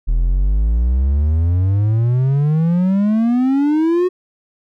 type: exponential sweep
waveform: triangle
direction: up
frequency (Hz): 38.89 to 370.3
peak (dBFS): -10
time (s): 0.07-4.09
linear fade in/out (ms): 20
effects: none